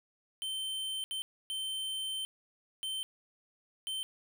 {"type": "tone bursts at uneven times", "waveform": "square", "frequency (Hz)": 3100, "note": "G7", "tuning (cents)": -20, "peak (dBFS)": -35, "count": 5, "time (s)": [[0.42, 1.04], [1.11, 1.22], [1.5, 2.25], [2.83, 3.03], [3.87, 4.03]], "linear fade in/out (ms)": 0, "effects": []}